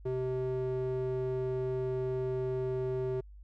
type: tone with band-pass filter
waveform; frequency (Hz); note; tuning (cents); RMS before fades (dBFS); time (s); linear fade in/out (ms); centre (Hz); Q
square; 128.4; C3; -32; -33; 0.05-3.21; 10; 350; 2.4
effects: added 50 Hz sine -48 dBFS peak until 3.43 s